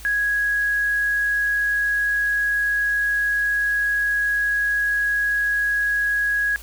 sine tone, 1661.2 Hz, G#6, in tune, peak -18 dBFS, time 0.05-6.56 s, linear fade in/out 0 ms, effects added 53 Hz sine -39 dBFS peak until 6.62 s + white hiss -43 dBFS RMS until 6.62 s

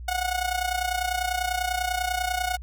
sawtooth tone with amplitude modulation, 731 Hz, F#5, 21 cents flat, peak -18 dBFS, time 0.08-2.57 s, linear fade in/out 5 ms, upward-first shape sine, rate 30.1 Hz, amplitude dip 75%, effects added 60 Hz sine -35 dBFS peak until 2.62 s

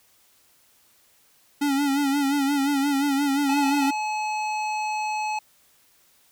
square tone with vibrato, 280.3 Hz, C#4, 19 cents sharp, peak -21 dBFS, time 1.61-3.91 s, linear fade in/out 10 ms, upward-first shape sine, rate 5.7 Hz, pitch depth 61 cents each way
harmonic tone, 855 Hz, A5, 50 cents flat, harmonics 1 / 3 / 5 / 7 / 9, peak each -25 / -32 / -41 / -44 / -45 dBFS, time 3.49-5.39 s, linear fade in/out 5 ms
effects white hiss -60 dBFS RMS until 6.31 s

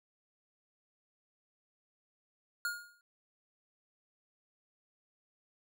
square tone with exponential decay, 1426 Hz, F6, 36 cents sharp, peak -31 dBFS, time 2.65-3.01 s, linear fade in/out 1 ms, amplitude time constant 78 ms, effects none

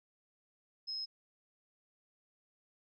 sine tone, 5140 Hz, E8, 45 cents flat, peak -37 dBFS, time 0.87-1.06 s, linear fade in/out 20 ms, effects none

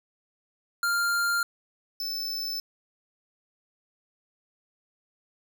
square tone pair in turn, 1396.9 / 5274 Hz, F6 / E8, 0 / 0 cents, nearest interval octave + major seventh, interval 2300 cents, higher second, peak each -24 / -30 dBFS, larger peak first, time 0.83-1.43 / 2-2.6 s, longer neither, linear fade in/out 2 ms, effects 9-bit

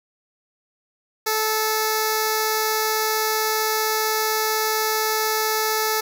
5% pulse tone with notch filter, 435.7 Hz, A4, 17 cents flat, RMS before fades -22 dBFS, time 1.26-6.01 s, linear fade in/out 10 ms, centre 3000 Hz, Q 0.81, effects none

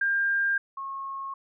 sine tone pair in turn, 1600 / 1087.9 Hz, G6 / C#6, +35 / -33 cents, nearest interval perfect fifth, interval 668 cents, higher first, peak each -22 / -32 dBFS, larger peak first, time 0.01-0.58 / 0.77-1.34 s, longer neither, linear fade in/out 5 ms, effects none

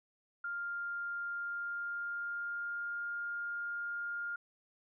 sine tone with pitch glide, 1400 to 1409.7 Hz, F6 to F6, +4 to +16 cents, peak -36 dBFS, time 0.44-4.36 s, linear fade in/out 5 ms, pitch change +12 cents, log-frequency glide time 1.3-3.03 s, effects none

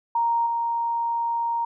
sine tone with level steps, 932.3 Hz, A#5, in tune, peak -19 / -22 dBFS, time 0.15-1.65 s, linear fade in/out 5 ms, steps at 0.46 s, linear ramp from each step 5 ms, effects none

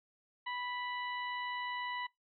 harmonic tone, 986 Hz, B5, 3 cents flat, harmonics 1 / 2 / 3 / 4, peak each -39 / -41 / -47 / -51 dBFS, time 0.46-2.07 s, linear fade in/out 10 ms, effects noise-tail reverb RT60 0.2 s tail -24 dB re dry

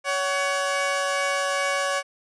15% pulse tone pair together, 561.9 / 750 Hz, C#5 / F#5, +23 / +23 cents, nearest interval perfect fourth, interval 500 cents, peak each -17 / -23 dBFS, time 0.04-2.03 s, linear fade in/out 50 ms, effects resampled to 22050 Hz

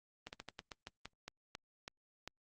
slowing click train, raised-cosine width 0.2 ms, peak -27 dBFS, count 12, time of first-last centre 0.27-2.276 s, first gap 59 ms, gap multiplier 1.21, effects Opus 32 kbps

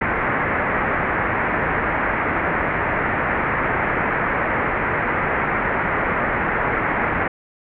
white low-pass noise, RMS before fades -21 dBFS, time 0.01-7.28 s, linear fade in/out 5 ms, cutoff 2100 Hz, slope 48 dB/octave, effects none

